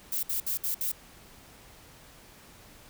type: noise bursts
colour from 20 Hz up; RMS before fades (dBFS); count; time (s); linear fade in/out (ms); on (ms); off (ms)
violet; -30; 5; 0.12-0.918; 5; 110; 62
effects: pink hiss -53 dBFS RMS until 2.89 s